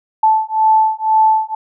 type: beating tone pair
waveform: sine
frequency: 874 / 876 Hz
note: A5 / A5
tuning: -12 / -8 cents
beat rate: 2 Hz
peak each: -13 dBFS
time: 0.23-1.55 s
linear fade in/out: 5 ms
effects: none